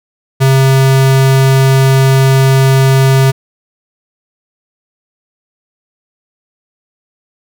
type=tone; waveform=square; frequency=133.8 Hz; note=C3; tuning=39 cents sharp; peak=-6 dBFS; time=0.4-3.32 s; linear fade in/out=20 ms; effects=none